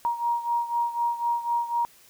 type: beating tone pair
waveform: sine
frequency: 943 / 947 Hz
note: A#5 / A#5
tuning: +20 / +27 cents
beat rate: 4 Hz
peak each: -25 / -29 dBFS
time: 0.05-1.85 s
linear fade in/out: 0 ms
effects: white hiss -55 dBFS RMS until 2.09 s